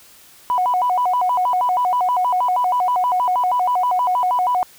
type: tone with vibrato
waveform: sine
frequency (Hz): 850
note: G#5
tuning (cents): +40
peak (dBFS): -14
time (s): 0.5-4.63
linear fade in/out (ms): 0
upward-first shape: square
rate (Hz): 6.3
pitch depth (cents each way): 260
effects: tanh soft clip ceiling -10 dBFS + white hiss -47 dBFS RMS until 4.78 s